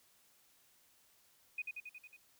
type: tone with echo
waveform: sine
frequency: 2489 Hz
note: D#7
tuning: in tune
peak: -36 dBFS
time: 1.58-1.62 s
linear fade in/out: 5 ms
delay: 91 ms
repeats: 6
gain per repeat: -3 dB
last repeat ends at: 2.166 s
effects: white hiss -69 dBFS RMS until 2.39 s